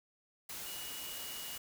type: tone in noise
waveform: sine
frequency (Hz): 2902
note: F#7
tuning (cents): -34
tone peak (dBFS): -48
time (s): 0.66-1.57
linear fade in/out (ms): 5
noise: white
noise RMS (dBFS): -44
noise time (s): 0.49-1.58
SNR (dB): -7
effects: none